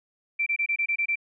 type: tone bursts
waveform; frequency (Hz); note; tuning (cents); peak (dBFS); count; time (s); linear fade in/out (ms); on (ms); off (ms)
sine; 2346; D7; -2; -22; 8; 0.39-1.157; 10; 74; 25
effects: none